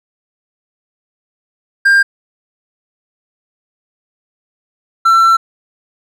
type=tone pair in turn; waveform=triangle; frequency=1598 / 1345.2 Hz; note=G6 / E6; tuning=+33 / +35 cents; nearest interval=minor third; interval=298 cents; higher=first; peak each=-4 dBFS; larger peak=neither; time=1.85-2.03 / 5.05-5.37 s; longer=second; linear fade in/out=10 ms; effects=none